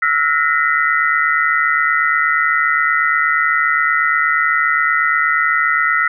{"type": "tone cluster", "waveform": "sine", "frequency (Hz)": [1320, 1428, 1862, 2011], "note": ["E6", "F6", "A#6", "B6"], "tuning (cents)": [2, 38, -2, 31], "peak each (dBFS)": -18, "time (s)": [0.02, 6.08], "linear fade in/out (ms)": 5, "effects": []}